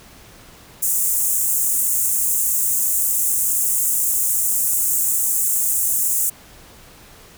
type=high-pass noise; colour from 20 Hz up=pink; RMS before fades=-19 dBFS; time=0.82-6.3 s; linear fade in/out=10 ms; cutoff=7100 Hz; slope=48 dB/octave; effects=pink hiss -45 dBFS RMS until 7.37 s